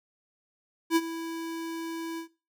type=tone with ADSR envelope; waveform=square; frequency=329.6 Hz; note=E4; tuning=in tune; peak=-19 dBFS; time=0.9-2.28 s; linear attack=61 ms; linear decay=42 ms; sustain=-15 dB; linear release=100 ms; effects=noise-tail reverb RT60 0.3 s tail -17 dB re dry